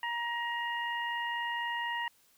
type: harmonic tone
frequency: 944 Hz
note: A#5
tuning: 22 cents sharp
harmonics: 1 / 2 / 3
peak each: -35 / -35 / -41 dBFS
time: 0.03-2.08 s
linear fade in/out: 2 ms
effects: white hiss -66 dBFS RMS until 2.37 s